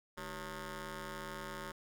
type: ring-modulated tone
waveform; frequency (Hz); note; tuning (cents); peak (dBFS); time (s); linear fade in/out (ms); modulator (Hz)
10% pulse; 174.5; F3; -1; -31; 0.17-1.72; 10; 734
effects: none